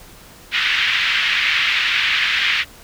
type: band-pass noise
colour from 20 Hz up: pink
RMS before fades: -18 dBFS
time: 0.51-2.65 s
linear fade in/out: 50 ms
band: 1800 to 3300 Hz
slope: 24 dB/octave
effects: pink hiss -43 dBFS RMS until 2.83 s